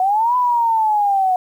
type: linear two-way sweep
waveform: sine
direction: up then down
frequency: 729 to 1004 to 729 Hz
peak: -13 dBFS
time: 0-1.36 s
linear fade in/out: 2 ms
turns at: 0.36 s
effects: 8-bit